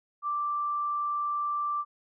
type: tone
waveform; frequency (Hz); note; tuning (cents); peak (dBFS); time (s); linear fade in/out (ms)
sine; 1174.7; D6; 0; -27; 0.22-1.85; 50
effects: none